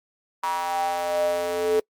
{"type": "tone with high-pass filter sweep", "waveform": "square", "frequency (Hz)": 87.31, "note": "F2", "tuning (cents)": 0, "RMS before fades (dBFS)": -24, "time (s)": [0.43, 1.8], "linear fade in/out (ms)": 5, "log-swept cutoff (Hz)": [990, 430], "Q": 8.6, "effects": ["noise-tail reverb RT60 0.1 s tail -26 dB re dry", "MP3 96 kbps"]}